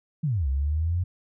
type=exponential two-way sweep; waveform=sine; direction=down then up; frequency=168.7 to 65.41 to 91.6 Hz; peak=-22 dBFS; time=0.23-1.04 s; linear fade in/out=10 ms; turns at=0.48 s; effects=none